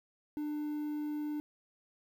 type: tone with quantisation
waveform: triangle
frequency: 298.5 Hz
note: D4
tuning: 28 cents sharp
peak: -32 dBFS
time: 0.37-1.4 s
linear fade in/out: 0 ms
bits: 10
effects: none